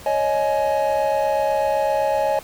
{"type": "chord", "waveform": "triangle", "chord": "C# suspended second", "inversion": "none", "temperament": "equal with one note detuned", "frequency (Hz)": [554.4, 622.3, 841.7], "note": ["C#5", "D#5", "G#5"], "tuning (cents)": [0, 0, 23], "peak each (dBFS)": -20, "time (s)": [0.06, 2.39], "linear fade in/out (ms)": 2, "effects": ["pink hiss -41 dBFS RMS until 2.43 s"]}